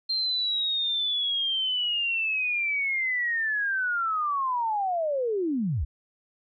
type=linear sweep; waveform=sine; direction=down; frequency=4186 to 52.7 Hz; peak=-24 dBFS; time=0.09-5.85 s; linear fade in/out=10 ms; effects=none